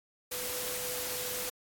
sine tone in noise, 497.3 Hz, B4, 12 cents sharp, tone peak -41 dBFS, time 0.31-1.5 s, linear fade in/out 10 ms, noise white, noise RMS -36 dBFS, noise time 0.31-1.5 s, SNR -8 dB, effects AAC 64 kbps

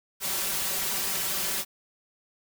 white noise with comb filter, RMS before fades -29 dBFS, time 0.2-1.65 s, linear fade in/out 50 ms, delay 5.2 ms, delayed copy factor +0.95, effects none

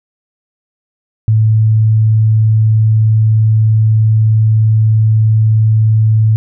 sine tone, 109.6 Hz, A2, 6 cents flat, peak -6 dBFS, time 1.28-6.36 s, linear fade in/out 0 ms, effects none

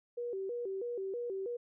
sine tone with vibrato, 430.3 Hz, A4, 39 cents flat, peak -35 dBFS, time 0.17-1.57 s, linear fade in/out 10 ms, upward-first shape square, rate 3.1 Hz, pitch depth 190 cents each way, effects none

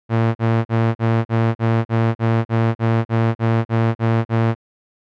sawtooth tone bursts, 114 Hz, A#2, 38 cents flat, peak -10 dBFS, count 15, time 0.09-4.55 s, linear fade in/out 50 ms, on 260 ms, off 40 ms, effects low-pass 2000 Hz 12 dB/octave

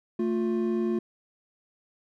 triangle tone pair together, 223 / 353.6 Hz, A3 / F4, +23 / +22 cents, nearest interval minor sixth, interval 799 cents, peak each -25 dBFS, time 0.19-0.99 s, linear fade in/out 5 ms, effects none

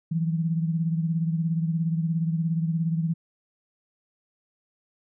sine beating tone pair, 162.8 / 179.8 Hz, E3 / F#3, -21 / -49 cents, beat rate 17 Hz, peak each -23 / -31 dBFS, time 0.11-3.14 s, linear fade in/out 10 ms, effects none

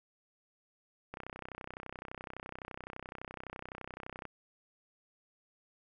click train, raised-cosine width 0.5 ms, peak -27 dBFS, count 100, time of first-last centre 1.14-4.253 s, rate 31.8 Hz, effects none

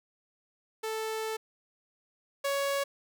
sawtooth tone pair in turn, 440 / 557.9 Hz, A4 / C#5, 0 / +11 cents, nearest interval major third, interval 411 cents, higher second, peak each -28 / -24 dBFS, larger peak second, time 0.83-1.37 / 2.44-2.84 s, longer first, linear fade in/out 10 ms, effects none

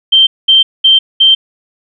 sine tone bursts, 3136 Hz, G7, in tune, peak -3 dBFS, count 4, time 0.12-1.35 s, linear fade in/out 10 ms, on 150 ms, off 210 ms, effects none

